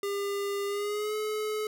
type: tone with pitch glide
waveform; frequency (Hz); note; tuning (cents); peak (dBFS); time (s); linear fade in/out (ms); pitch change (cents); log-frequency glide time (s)
square; 401.6 to 427.9; G4 to A4; +42 to -48; -30; 0.03-1.67; 2; +110; 0.66-1.15
effects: none